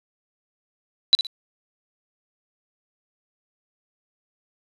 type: tone with echo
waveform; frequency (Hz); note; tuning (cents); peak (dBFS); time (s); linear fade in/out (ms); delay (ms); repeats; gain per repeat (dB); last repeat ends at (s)
sine; 3961; B7; +4; -9; 1.13-1.15; 0; 59; 2; -11; 1.268
effects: resampled to 24000 Hz + 8-bit